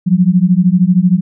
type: beating tone pair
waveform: sine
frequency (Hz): 174.61 / 187.61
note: F3 / F#3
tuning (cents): 0 / +24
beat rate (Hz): 13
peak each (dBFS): -10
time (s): 0.06-1.21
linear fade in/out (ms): 20
effects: none